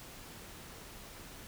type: silence
effects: pink hiss -50 dBFS RMS until 1.47 s